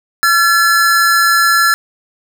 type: tone pair together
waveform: square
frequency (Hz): 1359.6 / 1713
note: F6 / A6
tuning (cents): -47 / -47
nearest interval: major third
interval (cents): 400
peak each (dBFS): -12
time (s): 0.23-1.74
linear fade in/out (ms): 0
effects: none